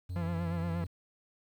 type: tone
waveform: triangle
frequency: 90.6 Hz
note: F#2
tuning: 36 cents flat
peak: -33 dBFS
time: 0.09-0.87 s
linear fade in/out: 10 ms
type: tone with vibrato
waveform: 45% pulse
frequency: 169.3 Hz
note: E3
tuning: 46 cents sharp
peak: -33 dBFS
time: 0.16-0.84 s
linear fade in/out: 0 ms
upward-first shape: sine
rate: 8.5 Hz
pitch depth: 48 cents each way
effects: low-pass 2000 Hz 12 dB/octave + 10-bit